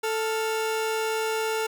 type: tone pair together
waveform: 30% pulse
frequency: 441 / 1400 Hz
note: A4 / F6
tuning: +4 / +4 cents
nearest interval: octave + minor sixth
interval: 2000 cents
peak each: -23 / -30 dBFS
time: 0.03-1.67 s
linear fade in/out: 10 ms
effects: none